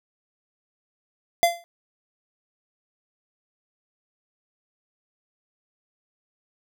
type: tone with exponential decay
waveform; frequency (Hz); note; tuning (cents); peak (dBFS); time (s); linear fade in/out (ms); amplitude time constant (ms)
square; 687; F5; -29; -12; 1.43-1.64; 0; 44
effects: none